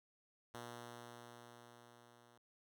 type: tone with level ramp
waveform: 5% pulse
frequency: 120 Hz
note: B2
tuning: 49 cents flat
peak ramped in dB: -36 to -54 dBFS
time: 0.54-2.38 s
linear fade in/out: 5 ms
effects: none